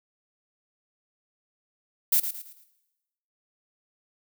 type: noise with echo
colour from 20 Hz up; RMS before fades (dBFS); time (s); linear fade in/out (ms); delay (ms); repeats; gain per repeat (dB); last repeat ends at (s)
violet; -21; 2.12-2.2; 5; 110; 4; -9; 2.64
effects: noise-tail reverb RT60 1.0 s tail -17 dB re dry